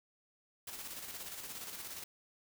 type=noise with tremolo; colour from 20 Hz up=white; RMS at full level=-44 dBFS; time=0.67-2.04 s; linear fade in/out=5 ms; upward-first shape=square; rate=17 Hz; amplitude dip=40%; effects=none